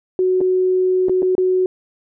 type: tone with dropouts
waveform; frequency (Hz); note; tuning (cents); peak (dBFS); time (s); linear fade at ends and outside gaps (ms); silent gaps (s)
sine; 370; F#4; 0; -13; 0.19-1.66; 1; 0.406-0.412 / 1.085-1.095 / 1.221-1.228 / 1.352-1.38
effects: none